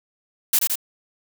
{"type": "noise with echo", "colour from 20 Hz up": "blue", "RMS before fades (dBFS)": -17, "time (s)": [0.53, 0.59], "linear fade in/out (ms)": 5, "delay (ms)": 83, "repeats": 2, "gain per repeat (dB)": -3, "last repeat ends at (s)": 0.756, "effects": []}